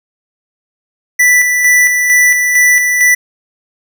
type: tone with tremolo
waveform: square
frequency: 1975.5 Hz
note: B6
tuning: in tune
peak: -6 dBFS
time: 1.19-3.15 s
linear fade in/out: 10 ms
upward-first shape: square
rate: 2.2 Hz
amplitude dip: 40%
effects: none